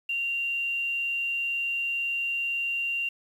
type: tone with quantisation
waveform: sine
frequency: 2769 Hz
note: F7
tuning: 15 cents flat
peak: -26 dBFS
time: 0.09-3.09 s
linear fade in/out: 5 ms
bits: 9
effects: none